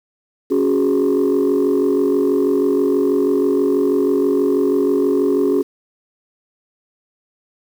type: chord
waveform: sine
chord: C# suspended fourth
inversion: none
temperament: just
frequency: 277.2 / 369.6 / 415.8 Hz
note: C#4 / F#4 / G#4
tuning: 0 / -2 / +2 cents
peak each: -16 dBFS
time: 0.5-5.63 s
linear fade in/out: 20 ms
effects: tanh soft clip ceiling -9 dBFS + 7-bit